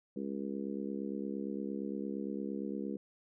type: harmonic tone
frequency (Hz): 68.7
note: C#2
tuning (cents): -15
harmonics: 3 / 4 / 5 / 6 / 7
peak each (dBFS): -39 / -41 / -43 / -45 / -46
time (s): 0.16-2.97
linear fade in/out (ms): 5
effects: none